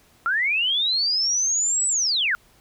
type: linear two-way sweep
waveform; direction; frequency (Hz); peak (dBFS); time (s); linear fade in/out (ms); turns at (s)
sine; up then down; 1328 to 8000 to 1328; -19; 0.26-2.35; 0; 1.87
effects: pink hiss -57 dBFS RMS until 2.6 s